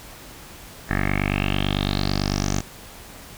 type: tone with low-pass filter sweep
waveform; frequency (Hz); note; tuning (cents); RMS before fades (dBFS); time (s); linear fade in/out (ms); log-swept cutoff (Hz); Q
10% pulse; 49; G1; 0; -23; 0.89-2.61; 10; 1800 to 6700; 6.2
effects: pink hiss -42 dBFS RMS until 3.37 s